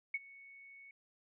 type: tone with ADSR envelope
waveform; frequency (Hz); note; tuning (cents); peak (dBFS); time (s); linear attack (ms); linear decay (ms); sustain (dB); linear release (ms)
sine; 2217; C#7; 0; -31; 0.14-0.91; 5; 35; -22; 3
effects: none